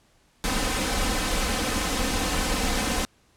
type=noise with comb filter; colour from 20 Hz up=pink; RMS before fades=-25 dBFS; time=0.44-3.05 s; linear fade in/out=0 ms; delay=3.9 ms; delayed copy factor=+0.65; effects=pink hiss -62 dBFS RMS until 3.36 s + low-pass 10000 Hz 12 dB/octave